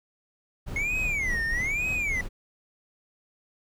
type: noise with tremolo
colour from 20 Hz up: brown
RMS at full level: -31 dBFS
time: 0.66-2.29 s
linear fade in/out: 20 ms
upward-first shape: triangle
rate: 3.4 Hz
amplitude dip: 60%
type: tone with vibrato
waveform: triangle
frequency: 2146 Hz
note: C7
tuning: 43 cents sharp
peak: -24 dBFS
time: 0.76-2.21 s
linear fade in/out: 2 ms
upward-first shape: sine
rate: 1.1 Hz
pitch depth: 290 cents each way
effects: none